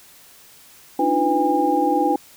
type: tone cluster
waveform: sine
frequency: 287.2 / 308.6 / 348 / 498.7 / 810 Hz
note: D4 / D#4 / F4 / B4 / G#5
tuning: -39 / -14 / -6 / +17 / -43 cents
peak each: -25 / -22 / -24 / -25 / -19 dBFS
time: 0.99-2.16 s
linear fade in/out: 5 ms
effects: white hiss -48 dBFS RMS until 2.36 s